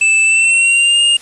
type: tone with pitch glide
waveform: square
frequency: 2637 to 2826 Hz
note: E7 to F7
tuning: 0 to +20 cents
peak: -9 dBFS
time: 0.01-1.17 s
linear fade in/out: 5 ms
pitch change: +120 cents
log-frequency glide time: 0.23-1.01 s
effects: white hiss -38 dBFS RMS until 1.21 s + resampled to 24000 Hz